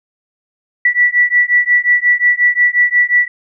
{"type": "beating tone pair", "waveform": "sine", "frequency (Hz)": [1953, 1958.6], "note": ["B6", "B6"], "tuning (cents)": [-20, -15], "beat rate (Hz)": 5.6, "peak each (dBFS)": -12, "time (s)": [0.85, 3.28], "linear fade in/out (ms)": 5, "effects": []}